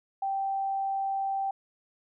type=tone; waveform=sine; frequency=781 Hz; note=G5; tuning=7 cents flat; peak=-27 dBFS; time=0.22-1.51 s; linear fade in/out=5 ms; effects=none

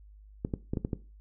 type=clicks; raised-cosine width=3 ms; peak=-17 dBFS; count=6; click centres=0.449 / 0.538 / 0.735 / 0.772 / 0.849 / 0.932 s; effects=noise-tail reverb RT60 0.3 s tail -17 dB re dry + added 51 Hz sine -50 dBFS peak until 1.2 s

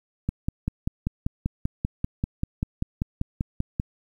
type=click train; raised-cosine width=5 ms; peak=-12 dBFS; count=19; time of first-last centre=0.29-3.799 s; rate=5.13 Hz; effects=9-bit

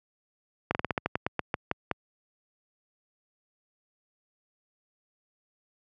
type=slowing click train; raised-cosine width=0.5 ms; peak=-11 dBFS; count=13; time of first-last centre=0.71-1.913 s; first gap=39 ms; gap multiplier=1.16; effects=high-pass 80 Hz 12 dB/octave

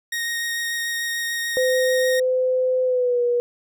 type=tone with vibrato; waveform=sawtooth; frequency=1864.7 Hz; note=A#6; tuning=in tune; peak=-20 dBFS; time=0.12-2.2 s; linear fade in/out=5 ms; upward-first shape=triangle; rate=6.8 Hz; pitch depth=10 cents each way
type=tone with pitch glide; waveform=sine; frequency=511 to 482.9 Hz; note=C5 to B4; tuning=-41 to -39 cents; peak=-17 dBFS; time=1.57-3.4 s; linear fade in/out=0 ms; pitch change=-98 cents; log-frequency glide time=2.84-3.22 s
effects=none

